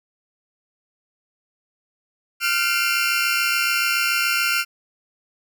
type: tone cluster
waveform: 30% pulse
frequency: 1390 / 1504 / 2120 / 2372 / 2713 Hz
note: F6 / F#6 / C7 / D7 / E7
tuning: -9 / +28 / +22 / +17 / +49 cents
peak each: -19 / -27 / -26 / -25 / -22 dBFS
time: 2.4-4.65 s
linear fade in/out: 50 ms
effects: none